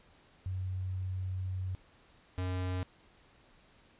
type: tone pair in turn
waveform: sine / square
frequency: 93.1 / 91.61 Hz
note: F#2 / F#2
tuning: +11 / -17 cents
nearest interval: unison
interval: 28 cents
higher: first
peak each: -33 / -33 dBFS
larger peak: neither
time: 0.46-1.75 / 2.38-2.83 s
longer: first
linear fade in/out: 0 ms
effects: pink hiss -63 dBFS RMS until 3.99 s + resampled to 8000 Hz